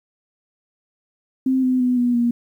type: tone with pitch steps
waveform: sine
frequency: 261.6 / 255.5 / 249.5 / 243.7 / 238 Hz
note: C4 / C4 / B3 / B3 / A#3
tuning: 0 / -41 / +18 / -23 / +36 cents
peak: -15 dBFS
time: 1.46-2.31 s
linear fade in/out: 5 ms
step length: 170 ms
effects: 9-bit